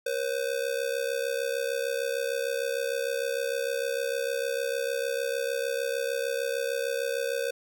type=ring-modulated tone; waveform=square; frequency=510 Hz; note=C5; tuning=44 cents flat; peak=-25 dBFS; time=0.06-7.51 s; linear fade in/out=5 ms; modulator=33.3 Hz; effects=none